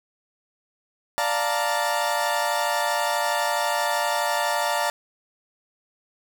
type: chord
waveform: 30% pulse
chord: Bb major seventh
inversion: first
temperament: equal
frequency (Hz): 587.3 / 698.5 / 880 / 932.3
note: D5 / F5 / A5 / Bb5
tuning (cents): 0 / 0 / 0 / 0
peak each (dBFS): -25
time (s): 1.18-4.9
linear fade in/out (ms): 0
effects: none